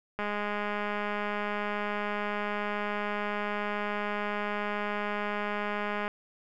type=click train; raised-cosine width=0.5 ms; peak=-18 dBFS; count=1220; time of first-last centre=0.19-6.079 s; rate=207 Hz; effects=none